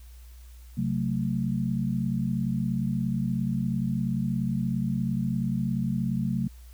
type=chord; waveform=sine; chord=F# diminished; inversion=second; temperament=just; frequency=133.2 / 185 / 222 Hz; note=C3 / F#3 / A3; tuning=+31 / 0 / +16 cents; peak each=-29 dBFS; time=0.77-6.48 s; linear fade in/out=10 ms; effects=added 60 Hz sine -44 dBFS peak until 6.73 s + white hiss -59 dBFS RMS until 6.73 s